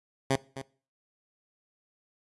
10% pulse tone with echo, 134.7 Hz, C#3, 49 cents flat, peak -15 dBFS, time 0.3-0.36 s, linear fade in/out 5 ms, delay 260 ms, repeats 1, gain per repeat -13 dB, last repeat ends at 0.62 s, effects noise-tail reverb RT60 0.4 s tail -21 dB re dry + resampled to 24000 Hz

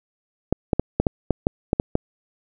clicks, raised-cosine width 2 ms, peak -4 dBFS, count 10, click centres 0.526 / 0.732 / 0.796 / 1 / 1.068 / 1.307 / 1.469 / 1.731 / 1.799 / 1.954 s, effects none

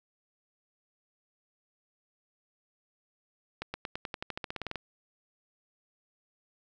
accelerating click train, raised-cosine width 0.3 ms, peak -19 dBFS, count 16, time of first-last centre 3.62-4.757 s, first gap 120 ms, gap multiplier 0.93, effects none

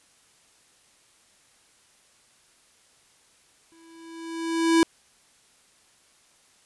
square tone with exponential growth, 329.6 Hz, E4, in tune, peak -15 dBFS, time 3.72-4.83 s, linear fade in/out 0 ms, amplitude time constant 240 ms, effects white hiss -60 dBFS RMS until 6.65 s + resampled to 24000 Hz

